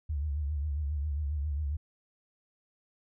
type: tone with vibrato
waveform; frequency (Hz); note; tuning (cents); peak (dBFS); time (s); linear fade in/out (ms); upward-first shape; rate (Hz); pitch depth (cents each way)
sine; 73.42; D2; 0; -29; 0.09-1.77; 10; triangle; 7.4; 120
effects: none